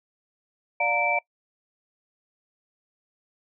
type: tone cluster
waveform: sine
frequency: 588 / 710 / 921 / 2328 Hz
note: D5 / F5 / A#5 / D7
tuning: +2 / +28 / -21 / -16 cents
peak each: -29 / -27 / -29 / -24 dBFS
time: 0.8-1.19 s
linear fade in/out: 5 ms
effects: noise-tail reverb RT60 0.1 s tail -24 dB re dry